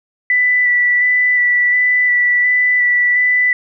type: tone with vibrato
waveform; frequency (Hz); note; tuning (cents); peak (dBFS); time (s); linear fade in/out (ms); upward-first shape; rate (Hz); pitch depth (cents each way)
sine; 1975.5; B6; 0; -10; 0.3-3.53; 2; square; 1.4; 12
effects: none